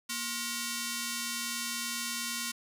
5% pulse ring-modulated tone, 830.6 Hz, G#5, in tune, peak -18 dBFS, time 0.09-2.52 s, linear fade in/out 10 ms, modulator 595 Hz, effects none

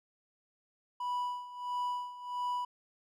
triangle tone with tremolo, 984 Hz, B5, 7 cents flat, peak -29 dBFS, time 1-2.65 s, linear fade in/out 5 ms, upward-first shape sine, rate 1.5 Hz, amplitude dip 80%, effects none

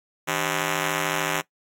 5% pulse ring-modulated tone, 230.9 Hz, A#3, 16 cents flat, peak -9 dBFS, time 0.27-1.42 s, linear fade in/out 20 ms, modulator 68.7 Hz, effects noise-tail reverb RT60 0.1 s tail -20 dB re dry + AAC 64 kbps

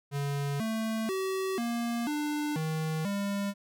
square tone with pitch steps, 141.7 / 221.9 / 380.9 / 235.1 / 297.4 / 157.9 / 200.5 Hz, C#3 / A3 / G4 / A#3 / D4 / D#3 / G3, +38 / +15 / -50 / +15 / +22 / +26 / +39 cents, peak -30 dBFS, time 0.11-3.54 s, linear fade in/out 50 ms, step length 490 ms, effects none

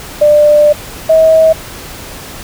sine tone pair in turn, 595 / 640.7 Hz, D5 / E5, +22 / -49 cents, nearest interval minor second, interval 129 cents, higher second, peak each -3 dBFS, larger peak neither, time 0.21-0.73 / 1.09-1.53 s, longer first, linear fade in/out 10 ms, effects pink hiss -28 dBFS RMS until 2.43 s

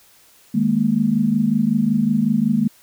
sine chord, D# suspended fourth, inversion none, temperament equal, 155.56 / 207.7 / 233.1 Hz, D#3 / G#3 / A#3, 0 / 0 / 0 cents, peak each -24 / -18 / -18 dBFS, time 0.54-2.68 s, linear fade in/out 10 ms, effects white hiss -52 dBFS RMS until 2.82 s

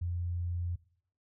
sine tone, 87.2 Hz, F2, 2 cents flat, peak -31 dBFS, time 0.01-0.76 s, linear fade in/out 10 ms, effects noise-tail reverb RT60 0.6 s tail -20 dB re dry

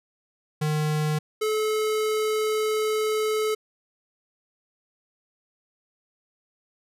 square tone pair in turn, 152.6 / 431.6 Hz, D#3 / A4, -33 / -33 cents, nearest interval octave + tritone, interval 1800 cents, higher second, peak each -23 dBFS, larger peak neither, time 0.61-1.19 / 1.41-3.55 s, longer second, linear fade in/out 10 ms, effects resampled to 32000 Hz

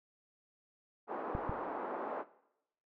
white band-pass noise, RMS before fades -40 dBFS, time 1.07-2.25 s, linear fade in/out 50 ms, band 270 to 1100 Hz, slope 24 dB/octave
clicks, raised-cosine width 5 ms, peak -24 / -24 dBFS, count 2, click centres 1.351 / 1.495 s
effects noise-tail reverb RT60 0.8 s tail -18 dB re dry

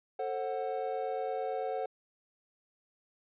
triangle chord, F# diminished, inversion first, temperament just, 444 / 532.8 / 740 Hz, A4 / C5 / F#5, +16 / +31 / 0 cents, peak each -35 / -35 / -34 dBFS, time 0.19-1.86 s, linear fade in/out 5 ms, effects resampled to 8000 Hz

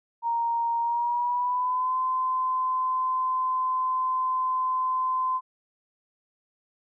sine tone with pitch glide, 932.3 to 1028.5 Hz, A#5 to C6, 0 to -30 cents, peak -23 dBFS, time 0.22-5.41 s, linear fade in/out 50 ms, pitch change +170 cents, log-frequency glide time 0.8-1.96 s, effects none

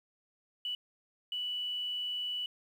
sine tone bursts at uneven times, 2960 Hz, F#7, in tune, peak -33 dBFS, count 2, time 0.65-0.75 / 1.32-2.46 s, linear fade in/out 2 ms, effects 10-bit

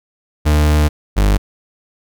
40% pulse tone pair in turn, 75.3 / 50.26 Hz, D2 / G1, +44 / +44 cents, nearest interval perfect fifth, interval 700 cents, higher first, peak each -9 dBFS, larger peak neither, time 0.45-0.89 / 1.16-1.38 s, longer first, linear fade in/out 20 ms, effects none

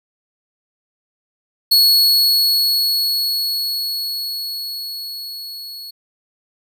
45% pulse tone with level ramp, 4362 Hz, C#8, 29 cents flat, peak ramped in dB -8 to -30 dBFS, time 1.71-5.91 s, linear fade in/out 10 ms, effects none

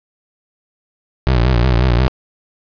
25% pulse tone with vibrato, 61.4 Hz, B1, 9 cents flat, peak -7 dBFS, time 1.27-2.08 s, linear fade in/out 0 ms, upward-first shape sine, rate 5.6 Hz, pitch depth 120 cents each way, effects resampled to 11025 Hz + 8-bit

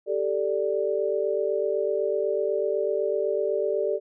sine chord, G suspended second, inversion none, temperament equal, 392 / 440 / 587.3 Hz, G4 / A4 / D5, 0 / 0 / 0 cents, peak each -27 dBFS, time 0.06-4 s, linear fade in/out 50 ms, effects none

